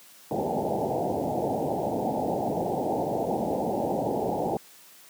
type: low-pass noise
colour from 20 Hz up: white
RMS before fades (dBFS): -27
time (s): 0.31-4.57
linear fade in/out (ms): 2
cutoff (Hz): 860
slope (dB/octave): 96
effects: white hiss -52 dBFS RMS until 5.09 s + high-pass 150 Hz 12 dB/octave